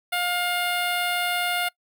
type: tone with notch filter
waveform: 10% pulse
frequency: 709 Hz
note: F5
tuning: 26 cents sharp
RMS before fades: -25 dBFS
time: 0.12-1.69 s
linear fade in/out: 10 ms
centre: 5500 Hz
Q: 1.4
effects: noise-tail reverb RT60 0.1 s tail -23 dB re dry